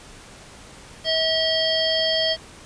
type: harmonic tone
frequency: 644 Hz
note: E5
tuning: 41 cents flat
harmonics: 1 / 3 / 5 / 7 / 8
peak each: -23 / -29 / -23 / -26 / -29 dBFS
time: 1.04-2.37 s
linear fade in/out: 50 ms
effects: pink hiss -44 dBFS RMS until 2.65 s + resampled to 22050 Hz